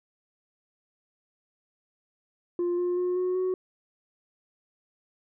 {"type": "tone with pitch steps", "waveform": "sine", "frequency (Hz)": [350.3, 355.2, 360.1, 365.2, 370.3], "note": ["F4", "F4", "F#4", "F#4", "F#4"], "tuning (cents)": [5, 29, -47, -23, 1], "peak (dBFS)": -22, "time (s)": [2.59, 3.54], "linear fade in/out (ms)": 2, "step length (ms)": 190, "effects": ["tanh soft clip ceiling -23 dBFS"]}